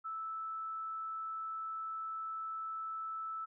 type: tone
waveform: sine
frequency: 1314 Hz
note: E6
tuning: 6 cents flat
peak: -38 dBFS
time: 0.04-3.46 s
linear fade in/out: 20 ms
effects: none